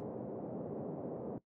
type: band-pass noise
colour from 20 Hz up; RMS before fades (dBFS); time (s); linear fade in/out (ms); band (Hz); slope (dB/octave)
white; -42; 0-1.38; 0; 130 to 560; 24
effects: noise-tail reverb RT60 0.1 s tail -17 dB re dry